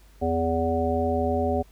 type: harmonic tone with a mistuned harmonic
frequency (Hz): 82.3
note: E2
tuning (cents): -2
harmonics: 1 / 3 / 5 / 7 / 9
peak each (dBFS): -28 / -28 / -28 / -28 / -28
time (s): 0.21-1.63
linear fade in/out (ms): 20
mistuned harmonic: 3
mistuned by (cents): +20
effects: added 50 Hz sine -50 dBFS peak until 1.71 s + pink hiss -59 dBFS RMS until 1.71 s